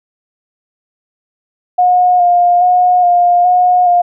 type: tone with vibrato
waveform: sine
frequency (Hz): 714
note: F5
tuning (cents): +38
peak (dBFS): -6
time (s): 1.78-4.02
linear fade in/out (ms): 10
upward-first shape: square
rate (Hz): 1.2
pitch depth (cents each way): 20
effects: none